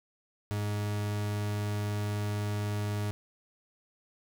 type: tone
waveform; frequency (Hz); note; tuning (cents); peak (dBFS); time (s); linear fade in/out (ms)
40% pulse; 103.83; G#2; 0; -29; 0.51-3.11; 0
effects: none